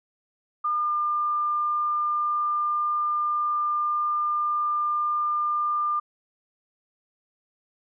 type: tone with pitch glide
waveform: sine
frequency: 1208 to 1200.3 Hz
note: D6 to D6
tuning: +48 to +37 cents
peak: -22 dBFS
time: 0.64-6 s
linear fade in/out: 10 ms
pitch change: -11 cents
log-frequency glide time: 0.79-0.92 s
effects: none